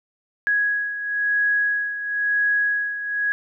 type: beating tone pair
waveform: sine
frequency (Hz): 1664 / 1664.99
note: G#6 / G#6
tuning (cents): +3 / +4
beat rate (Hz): 0.99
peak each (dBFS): -20 / -26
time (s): 0.47-3.32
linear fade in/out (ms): 0
effects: none